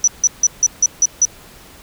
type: tone bursts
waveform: sine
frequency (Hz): 5920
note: F#8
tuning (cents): 0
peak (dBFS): -8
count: 7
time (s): 0.04-1.252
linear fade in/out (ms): 2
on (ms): 36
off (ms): 160
effects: pink hiss -42 dBFS RMS until 1.82 s